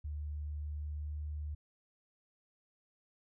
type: tone with pitch glide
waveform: sine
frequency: 74.4 to 74.92 Hz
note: D2 to D2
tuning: +23 to +35 cents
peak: -37 dBFS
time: 0.04-1.55 s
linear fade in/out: 10 ms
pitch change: +12 cents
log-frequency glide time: 0.49-1.29 s
effects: none